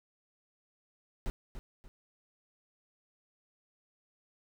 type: noise with echo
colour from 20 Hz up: brown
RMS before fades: -33 dBFS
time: 1.26-1.3 s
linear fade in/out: 0 ms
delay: 290 ms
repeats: 2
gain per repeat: -9 dB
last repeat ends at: 1.88 s
effects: none